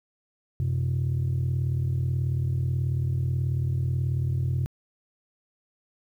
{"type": "tone pair together", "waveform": "sine", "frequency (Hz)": [91.63, 130], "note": ["F#2", "C3"], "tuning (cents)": [-16, -11], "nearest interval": "tritone", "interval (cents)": 605, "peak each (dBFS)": [-25, -23], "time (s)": [0.6, 4.66], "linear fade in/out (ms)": 0, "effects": ["tanh soft clip ceiling -20 dBFS", "10-bit"]}